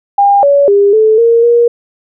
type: tone with pitch steps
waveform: sine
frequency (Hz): 804 / 566 / 403 / 436.1 / 463.9 / 473.1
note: G5 / C#5 / G4 / A4 / A#4 / A#4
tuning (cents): +44 / +36 / +48 / -15 / -8 / +26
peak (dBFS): -4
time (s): 0.18-1.68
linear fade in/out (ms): 5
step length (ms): 250
effects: none